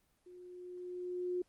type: tone with level ramp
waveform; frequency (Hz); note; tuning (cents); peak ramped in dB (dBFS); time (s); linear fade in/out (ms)
sine; 359.3; F4; +49; -52 to -32; 0.26-1.42; 5
effects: pink hiss -75 dBFS RMS until 1.48 s + Opus 24 kbps